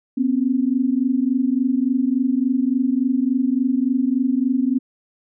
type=tone pair together; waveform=sine; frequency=247 / 270.5 Hz; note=B3 / C#4; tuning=0 / -42 cents; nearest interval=major second; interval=158 cents; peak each=-19 dBFS; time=0.17-4.79 s; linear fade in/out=10 ms; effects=none